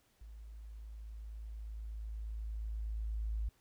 sine tone with level ramp, 54.2 Hz, A1, 25 cents flat, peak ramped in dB -48 to -33 dBFS, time 0.21-3.49 s, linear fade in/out 5 ms, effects pink hiss -72 dBFS RMS until 3.6 s

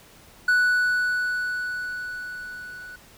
triangle tone with level ramp, 1480 Hz, F#6, in tune, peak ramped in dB -14 to -36 dBFS, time 0.48-2.96 s, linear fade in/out 5 ms, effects pink hiss -51 dBFS RMS until 3.17 s

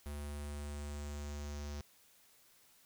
square tone with low-pass filter sweep, 73 Hz, D2, 10 cents flat, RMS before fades -43 dBFS, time 0.06-1.81 s, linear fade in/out 0 ms, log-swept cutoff 11000 to 5800 Hz, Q 3.5, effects white hiss -66 dBFS RMS until 2.85 s

